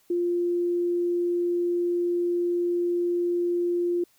sine tone, 349.2 Hz, F4, in tune, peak -22 dBFS, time 0.1-4.04 s, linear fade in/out 5 ms, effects white hiss -63 dBFS RMS until 4.18 s

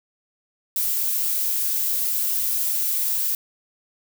violet noise, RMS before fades -23 dBFS, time 0.76-3.35 s, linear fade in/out 2 ms, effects none

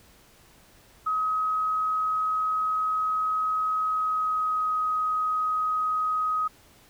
sine tone with pitch glide, 1269 to 1258.8 Hz, D#6 to D#6, +34 to +20 cents, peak -23 dBFS, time 1.06-6.48 s, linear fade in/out 10 ms, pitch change -14 cents, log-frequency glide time 3.81-4.77 s, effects pink hiss -56 dBFS RMS until 6.89 s

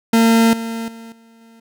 40% pulse tone with level steps, 227.7 Hz, A#3, 40 cents flat, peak -9 / -22 / -33 / -45 / -43 dBFS, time 0.13-1.6 s, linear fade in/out 5 ms, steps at 0.53 / 0.88 / 1.12 / 1.41 s, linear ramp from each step 2 ms, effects none

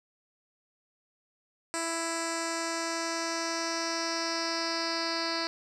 10% pulse tone with low-pass filter sweep, 331 Hz, E4, 7 cents sharp, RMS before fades -32 dBFS, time 1.74-5.47 s, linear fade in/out 0 ms, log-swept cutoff 7900 to 4600 Hz, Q 4.5, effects none

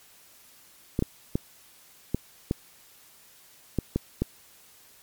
clicks, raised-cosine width 3 ms, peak -11 dBFS, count 8, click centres 0.991 / 1.024 / 1.355 / 2.146 / 2.511 / 3.787 / 3.96 / 4.22 s, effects white hiss -55 dBFS RMS until 5.02 s + MP3 96 kbps

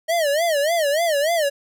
square tone with vibrato, 622.3 Hz, D#5, in tune, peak -18 dBFS, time 0.08-1.5 s, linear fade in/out 20 ms, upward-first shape sine, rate 3.4 Hz, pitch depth 180 cents each way, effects none

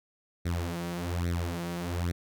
sawtooth tone with flanger, 86.4 Hz, F2, 18 cents flat, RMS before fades -32 dBFS, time 0.45-2.12 s, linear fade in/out 10 ms, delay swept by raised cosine 0.5 to 6.4 ms, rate 1.2 Hz, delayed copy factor +0.85, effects none

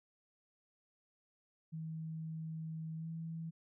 sine tone with pitch glide, 160 to 163.36 Hz, D#3 to E3, +49 to -15 cents, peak -40 dBFS, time 1.72-3.51 s, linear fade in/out 20 ms, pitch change +36 cents, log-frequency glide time 2.96-3.08 s, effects none

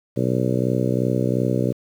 harmonic tone, 62.8 Hz, B1, 30 cents sharp, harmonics 2 / 3 / 4 / 5 / 6 / 7 / 8 / 9, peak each -23 / -25 / -26 / -27 / -28 / -28 / -29 / -30 dBFS, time 0.16-1.73 s, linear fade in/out 20 ms, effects 8-bit

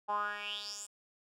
10% pulse tone with band-pass filter sweep, 206.3 Hz, G#3, 11 cents flat, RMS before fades -38 dBFS, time 0.08-0.87 s, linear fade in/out 20 ms, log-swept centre 850 to 8500 Hz, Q 6.5, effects none

